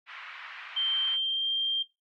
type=band-pass noise; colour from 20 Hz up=pink; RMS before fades=-44 dBFS; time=0.06-1.18 s; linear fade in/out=50 ms; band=1200 to 2800 Hz; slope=24 dB/octave
type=tone with pitch glide; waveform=sine; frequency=3136 to 3178 Hz; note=G7 to G7; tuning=0 to +23 cents; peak=-25 dBFS; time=0.76-1.83 s; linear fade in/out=10 ms; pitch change=+23 cents; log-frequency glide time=1-1.47 s
effects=noise-tail reverb RT60 0.2 s tail -17 dB re dry + Opus 48 kbps